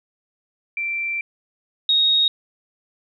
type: tone pair in turn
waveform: sine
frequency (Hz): 2349 / 3752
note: D7 / A#7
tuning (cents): 0 / +11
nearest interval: minor sixth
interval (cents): 811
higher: second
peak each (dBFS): -22 / -14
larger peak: second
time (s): 0.77-1.21 / 1.89-2.28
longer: first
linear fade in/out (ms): 2
effects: none